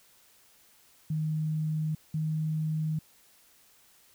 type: tone pair in turn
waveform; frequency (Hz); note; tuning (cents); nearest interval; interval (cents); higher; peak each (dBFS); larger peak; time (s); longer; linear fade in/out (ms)
sine; 155.56 / 156.29; D#3 / D#3; 0 / +8; unison; 8; second; -27; neither; 1.1-1.95 / 2.14-2.99; neither; 5
effects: white hiss -61 dBFS RMS until 4.14 s